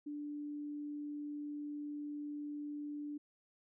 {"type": "tone", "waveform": "sine", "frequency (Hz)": 293.7, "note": "D4", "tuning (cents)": 0, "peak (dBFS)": -40, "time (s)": [0.06, 3.18], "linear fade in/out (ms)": 10, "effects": []}